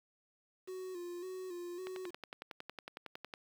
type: tone with vibrato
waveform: triangle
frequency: 361.2 Hz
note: F#4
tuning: 42 cents flat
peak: -38 dBFS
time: 0.67-2.11 s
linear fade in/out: 20 ms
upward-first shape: square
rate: 1.8 Hz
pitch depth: 52 cents each way
type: click train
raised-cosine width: 0.3 ms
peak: -28 dBFS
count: 17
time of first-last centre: 1.87-3.338 s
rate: 10.9 Hz
effects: high-pass 200 Hz 12 dB/octave + 9-bit